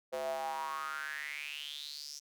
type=tone with high-pass filter sweep; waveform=square; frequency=73.2 Hz; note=D2; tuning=5 cents flat; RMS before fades=-40 dBFS; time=0.12-2.2 s; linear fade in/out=20 ms; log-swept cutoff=540 to 5800 Hz; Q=7.7; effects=none